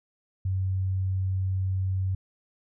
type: tone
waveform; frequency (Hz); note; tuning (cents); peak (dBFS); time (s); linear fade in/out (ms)
sine; 94.5; F#2; +37; -24; 0.45-2.15; 5
effects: none